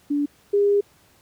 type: tone pair in turn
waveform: sine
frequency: 289.1 / 405.6 Hz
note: D4 / G#4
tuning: -27 / -41 cents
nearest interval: tritone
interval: 586 cents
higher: second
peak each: -19 / -15 dBFS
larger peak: second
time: 0.1-0.26 / 0.53-0.81 s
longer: second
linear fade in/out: 10 ms
effects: pink hiss -57 dBFS RMS until 1.21 s + high-pass 60 Hz 12 dB/octave